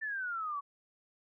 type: exponential sweep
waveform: sine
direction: down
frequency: 1794 to 1113 Hz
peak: -34 dBFS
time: 0.01-0.61 s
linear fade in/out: 20 ms
effects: none